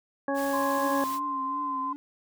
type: harmonic tone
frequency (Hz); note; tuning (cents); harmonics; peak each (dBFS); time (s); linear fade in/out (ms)
277.2; C#4; 0; 1 / 2 / 3 / 4 / 6; -30 / -29 / -33 / -36 / -36; 0.28-1.04; 2
type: noise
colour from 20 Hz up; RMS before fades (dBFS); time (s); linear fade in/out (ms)
white; -41; 0.34-1.2; 50
type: tone with pitch glide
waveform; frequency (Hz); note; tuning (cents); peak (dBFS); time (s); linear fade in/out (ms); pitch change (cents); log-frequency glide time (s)
sine; 1046.5 to 1030.3; C6 to C6; 0 to -27; -28; 0.53-1.93; 5; -27; 1.25-1.79
type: tone with vibrato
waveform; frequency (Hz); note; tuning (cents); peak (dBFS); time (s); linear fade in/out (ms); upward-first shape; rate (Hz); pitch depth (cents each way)
triangle; 280; C#4; +18; -35; 0.78-1.96; 0; triangle; 2.7; 74
effects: none